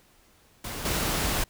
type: noise with level steps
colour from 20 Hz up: pink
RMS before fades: -35 / -27 dBFS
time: 0.64-1.44 s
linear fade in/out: 5 ms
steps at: 0.85 s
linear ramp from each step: 5 ms
effects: pink hiss -60 dBFS RMS until 1.49 s